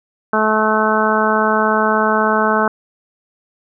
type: harmonic tone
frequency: 216.5 Hz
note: A3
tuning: 28 cents flat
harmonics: 1 / 2 / 3 / 4 / 5 / 6 / 7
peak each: -20 / -20 / -20 / -20 / -20 / -20 / -20 dBFS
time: 0.33-2.68 s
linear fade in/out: 2 ms
effects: none